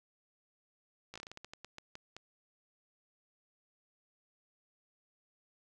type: slowing click train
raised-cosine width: 0.2 ms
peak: -29 dBFS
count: 14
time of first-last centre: 1.14-2.166 s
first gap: 16 ms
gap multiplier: 1.24
effects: none